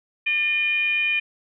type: tone with frequency modulation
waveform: sine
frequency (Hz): 2430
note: D#7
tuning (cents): -42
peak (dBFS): -19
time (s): 0.26-1.2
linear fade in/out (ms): 10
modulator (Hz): 628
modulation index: 0.49
effects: none